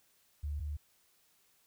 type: tone pair in turn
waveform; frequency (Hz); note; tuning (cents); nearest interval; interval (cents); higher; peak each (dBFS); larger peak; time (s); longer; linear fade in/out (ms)
sine; 73.3 / 74.15; D2 / D2; -3 / +17; unison; 20; second; -34 / -35; first; 0.43-0.6 / 0.6-0.77; neither; 10
effects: white hiss -70 dBFS RMS until 1.66 s